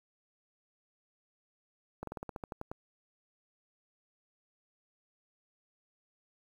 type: slowing click train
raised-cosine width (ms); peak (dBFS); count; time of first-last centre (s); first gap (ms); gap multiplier
1; -25; 11; 2.03-2.715; 43; 1.1
effects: 9-bit